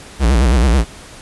square tone with vibrato, 61.74 Hz, B1, in tune, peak -10 dBFS, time 0.19-0.85 s, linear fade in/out 50 ms, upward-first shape sine, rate 9.2 Hz, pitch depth 210 cents each way, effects pink hiss -37 dBFS RMS until 1.21 s + resampled to 24000 Hz

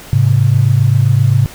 sine tone pair together, 106.44 / 134.1 Hz, G#2 / C3, +43 / +43 cents, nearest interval major third, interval 400 cents, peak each -10 dBFS, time 0.13-1.46 s, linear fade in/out 0 ms, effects pink hiss -34 dBFS RMS until 1.54 s

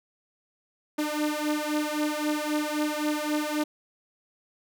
sawtooth beating tone pair, 299 / 302.8 Hz, D4 / D#4, +31 / -47 cents, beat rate 3.8 Hz, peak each -25 dBFS, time 0.98-3.64 s, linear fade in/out 10 ms, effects none

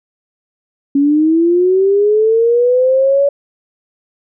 sine linear sweep, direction up, 276.2 to 569 Hz, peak -8 dBFS, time 0.95-3.29 s, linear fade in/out 5 ms, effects none

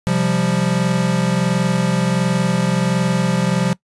square chord, C suspended fourth, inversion none, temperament equal, 130.81 / 174.61 / 196 Hz, C3 / F3 / G3, 0 / 0 / 0 cents, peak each -22 / -18 / -22 dBFS, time 0.07-3.73 s, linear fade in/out 0 ms, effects noise-tail reverb RT60 0.1 s tail -21 dB re dry + resampled to 24000 Hz

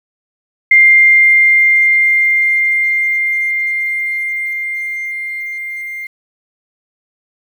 sine tone with level ramp, 2100 Hz, C7, 6 cents sharp, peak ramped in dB -3 to -22 dBFS, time 0.71-6.07 s, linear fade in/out 5 ms, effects 7-bit

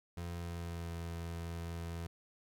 30% pulse tone with pitch glide, 86 to 84.23 Hz, F2 to E2, -26 to +38 cents, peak -37 dBFS, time 0.17-2.07 s, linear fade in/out 5 ms, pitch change -36 cents, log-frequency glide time 0.37-0.91 s, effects 13-bit

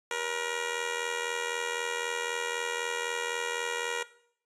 10% pulse tone with amplitude modulation, 475.5 Hz, A#4, 34 cents sharp, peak -19 dBFS, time 0.11-4.03 s, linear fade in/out 2 ms, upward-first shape sine, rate 83.9 Hz, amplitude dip 70%, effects noise-tail reverb RT60 0.6 s tail -17 dB re dry + resampled to 24000 Hz

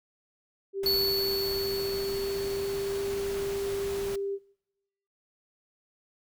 sine tone with pitch glide, 392 to 396.6 Hz, G4 to G4, 0 to +20 cents, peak -29 dBFS, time 0.73-4.39 s, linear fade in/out 50 ms, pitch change +20 cents, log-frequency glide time 1.39-3.1 s
pink noise, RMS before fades -40 dBFS, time 0.83-4.16 s, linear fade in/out 5 ms
square tone with exponential decay, 4435 Hz, C#8, in tune, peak -23 dBFS, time 0.86-3.99 s, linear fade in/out 1 ms, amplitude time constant 680 ms
effects noise-tail reverb RT60 1.0 s tail -26 dB re dry

